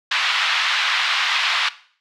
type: band-pass noise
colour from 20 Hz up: white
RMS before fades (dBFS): -20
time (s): 0.11-1.69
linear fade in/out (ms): 5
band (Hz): 1000 to 3700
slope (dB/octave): 24
effects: noise-tail reverb RT60 0.5 s tail -17 dB re dry